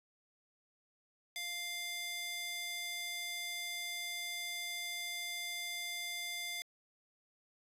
square tone with high-pass filter, 698.5 Hz, F5, in tune, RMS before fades -41 dBFS, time 1.36-6.62 s, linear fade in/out 0 ms, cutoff 2500 Hz, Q 1.3, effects resampled to 32000 Hz

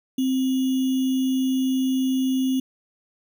sine tone with sample-and-hold, 261.6 Hz, C4, in tune, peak -19 dBFS, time 0.18-2.6 s, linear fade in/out 5 ms, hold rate 3150 Hz, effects none

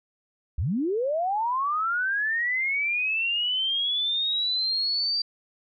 sine linear sweep, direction up, 55 to 4699 Hz, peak -23 dBFS, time 0.58-5.22 s, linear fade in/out 5 ms, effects none

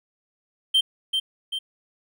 triangle tone with echo, 3136 Hz, G7, in tune, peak -14 dBFS, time 0.74-0.81 s, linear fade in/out 10 ms, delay 390 ms, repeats 2, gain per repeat -5 dB, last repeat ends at 1.59 s, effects none

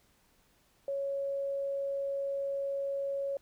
sine tone, 554.4 Hz, C#5, in tune, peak -31 dBFS, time 0.88-3.37 s, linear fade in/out 2 ms, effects pink hiss -68 dBFS RMS until 3.41 s

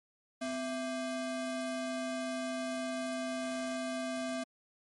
square ring-modulated tone, 459.2 Hz, A#4, 26 cents flat, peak -32 dBFS, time 0.41-4.44 s, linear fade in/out 10 ms, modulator 204 Hz, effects MP3 48 kbps

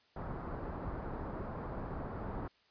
pink low-pass noise, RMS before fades -41 dBFS, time 0.16-2.48 s, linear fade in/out 5 ms, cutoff 1300 Hz, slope 24 dB/octave, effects white hiss -69 dBFS RMS until 2.7 s + resampled to 11025 Hz

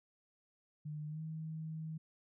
sine tone with pitch glide, 151.1 to 158.52 Hz, D3 to D#3, +50 to +33 cents, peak -40 dBFS, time 0.85-1.98 s, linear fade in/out 10 ms, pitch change +83 cents, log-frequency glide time 1.08-1.21 s, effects none

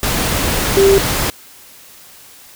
sine tone in noise, 392.4 Hz, G4, 2 cents sharp, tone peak -7 dBFS, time 0.77-0.98 s, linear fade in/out 0 ms, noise pink, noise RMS -17 dBFS, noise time 0.03-1.3 s, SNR +7 dB, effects white hiss -41 dBFS RMS until 2.55 s

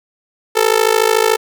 sawtooth tone with amplitude modulation, 441.9 Hz, A4, 7 cents sharp, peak -3 dBFS, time 0.55-1.37 s, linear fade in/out 20 ms, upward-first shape sine, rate 53.7 Hz, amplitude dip 95%, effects none

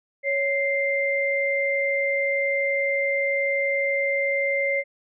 sine tone pair together, 554.4 / 2093 Hz, C#5 / C7, 0 / 0 cents, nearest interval octave + major seventh, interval 2300 cents, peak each -24 / -23 dBFS, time 0.23-4.84 s, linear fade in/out 50 ms, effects none

